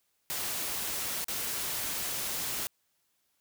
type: noise with dropouts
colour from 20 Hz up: white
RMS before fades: -34 dBFS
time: 0.3-2.67 s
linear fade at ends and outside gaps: 0 ms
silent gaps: 1.244-1.283 s
effects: white hiss -75 dBFS RMS until 3.4 s